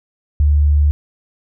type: tone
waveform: sine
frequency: 73.42 Hz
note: D2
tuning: in tune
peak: -9 dBFS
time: 0.4-0.91 s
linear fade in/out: 0 ms
effects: none